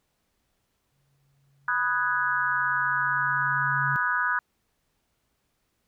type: tone with exponential growth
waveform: sine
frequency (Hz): 138.59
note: C#3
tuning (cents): 0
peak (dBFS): -29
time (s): 0.92-3.96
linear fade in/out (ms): 0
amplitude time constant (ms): 660
type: chord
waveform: sine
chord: G# minor seventh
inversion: first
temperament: equal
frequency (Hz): 987.8 / 1244.5 / 1480 / 1661.2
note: B5 / D#6 / F#6 / G#6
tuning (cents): 0 / 0 / 0 / 0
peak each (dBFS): -30 / -29 / -26 / -29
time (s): 1.68-4.39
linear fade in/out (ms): 2
effects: pink hiss -74 dBFS RMS until 5.87 s